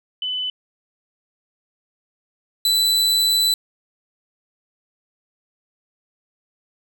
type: tone pair in turn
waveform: sine / 40% pulse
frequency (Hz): 3007 / 3987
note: F#7 / B7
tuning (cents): +27 / +16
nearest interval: perfect fourth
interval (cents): 489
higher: second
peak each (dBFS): -22 / -14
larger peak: second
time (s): 0.22-0.5 / 2.65-3.54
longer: second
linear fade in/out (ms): 2
effects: none